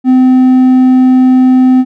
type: tone with hard clipping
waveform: sine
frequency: 256.5 Hz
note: C4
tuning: 34 cents flat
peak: -4 dBFS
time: 0.04-1.85 s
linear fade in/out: 50 ms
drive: 3 dB
effects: none

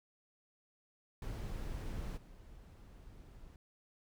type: noise with level steps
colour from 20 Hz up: brown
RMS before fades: -41 / -55 dBFS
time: 1.22-3.56 s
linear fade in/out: 2 ms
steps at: 2.16 s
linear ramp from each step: 20 ms
effects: none

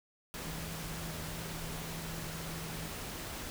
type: tone in noise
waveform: sine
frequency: 162.4 Hz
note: E3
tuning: 26 cents flat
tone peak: -43 dBFS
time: 0.45-2.88 s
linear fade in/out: 0 ms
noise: pink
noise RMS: -42 dBFS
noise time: 0.34-3.5 s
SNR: -4 dB
effects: none

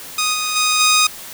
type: tone with level steps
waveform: 10% pulse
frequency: 1244.5 Hz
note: D#6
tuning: in tune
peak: -8 / -11 / -6 / -3 dBFS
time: 0.18-1.07 s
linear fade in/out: 5 ms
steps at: 0.33 / 0.55 / 0.79 s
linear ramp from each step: 20 ms
effects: white hiss -34 dBFS RMS until 1.33 s

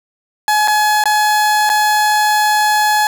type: tone with dropouts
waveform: 30% pulse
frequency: 847 Hz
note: G#5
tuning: 34 cents sharp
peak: -8 dBFS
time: 0.48-3.07 s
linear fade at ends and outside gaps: 1 ms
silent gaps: 0.676-0.681 / 1.039-1.056 / 1.693-1.699 s
effects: none

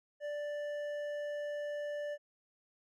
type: tone with hard clipping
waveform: triangle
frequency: 587.3 Hz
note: D5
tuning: in tune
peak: -38 dBFS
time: 0.2-2.18 s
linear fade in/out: 50 ms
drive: 11 dB
effects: none

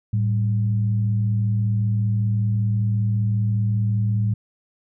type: tone pair together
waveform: sine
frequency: 109 / 194.22 Hz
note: A2 / G3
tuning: -16 / -16 cents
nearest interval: minor seventh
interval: 1000 cents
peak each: -18 / -28 dBFS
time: 0.13-4.34 s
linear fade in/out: 5 ms
effects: none

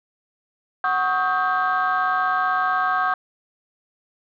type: tone cluster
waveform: sine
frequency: 742 / 1108 / 1264 / 1575 Hz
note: F#5 / C#6 / D#6 / G6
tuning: +5 / -1 / +27 / +8 cents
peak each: -23 dBFS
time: 0.84-3.14 s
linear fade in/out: 2 ms
effects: tanh soft clip ceiling -12 dBFS

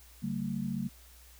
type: tone cluster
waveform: sine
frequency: 142.1 / 191.5 / 225.8 Hz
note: C#3 / G3 / A3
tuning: +43 / -40 / +45 cents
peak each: -38 / -35 / -35 dBFS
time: 0.22-0.89 s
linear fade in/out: 20 ms
effects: added 60 Hz sine -55 dBFS peak until 1.39 s + white hiss -58 dBFS RMS until 1.39 s

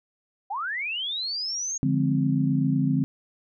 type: linear sweep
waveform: sine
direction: up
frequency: 738 to 6645 Hz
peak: -27 dBFS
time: 0.5-1.78 s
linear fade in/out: 10 ms
type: chord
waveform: sine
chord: D half-diminished seventh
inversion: none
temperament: equal with one note detuned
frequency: 146.83 / 174.61 / 209 / 261.6 Hz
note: D3 / F3 / Ab3 / C4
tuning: 0 / 0 / +11 / 0 cents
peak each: -24 / -28 / -30 / -24 dBFS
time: 1.83-3.04 s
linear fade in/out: 0 ms
effects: none

